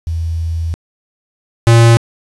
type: tone pair in turn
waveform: sine / square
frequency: 82.41 / 116.11 Hz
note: E2 / A#2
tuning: 0 / -6 cents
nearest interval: tritone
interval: 594 cents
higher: second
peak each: -15 / -5 dBFS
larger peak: second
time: 0.07-0.74 / 1.67-1.97 s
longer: first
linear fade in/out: 0 ms
effects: resampled to 24000 Hz + 7-bit